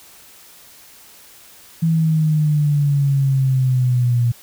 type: exponential sweep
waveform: sine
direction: down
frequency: 164.81 to 118.4 Hz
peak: -13 dBFS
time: 1.82-4.32 s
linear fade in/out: 10 ms
effects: white hiss -45 dBFS RMS until 4.42 s